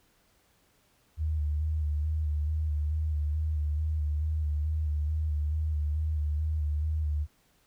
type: tone with vibrato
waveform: sine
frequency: 76.2 Hz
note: D#2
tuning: 36 cents flat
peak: -26 dBFS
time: 1.17-7.27 s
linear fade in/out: 50 ms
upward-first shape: square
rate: 2.3 Hz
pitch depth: 35 cents each way
effects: pink hiss -67 dBFS RMS until 7.66 s